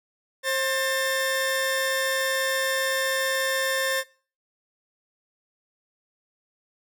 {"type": "tone pair together", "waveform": "sawtooth", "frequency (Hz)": [532.1, 1793], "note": ["C5", "A6"], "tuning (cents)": [29, 32], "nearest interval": "octave + major sixth", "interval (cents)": 2103, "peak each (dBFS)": -22, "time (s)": [0.43, 4.04], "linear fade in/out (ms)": 50, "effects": ["noise-tail reverb RT60 0.4 s tail -22 dB re dry"]}